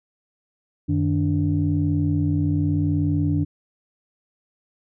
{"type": "tone cluster", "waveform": "sine", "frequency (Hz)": [91.6, 152.4, 291.1], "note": ["F#2", "D#3", "D4"], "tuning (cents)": [-17, -36, -15], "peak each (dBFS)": -22, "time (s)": [0.88, 3.45], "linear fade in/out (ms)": 20, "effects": ["tanh soft clip ceiling -10 dBFS"]}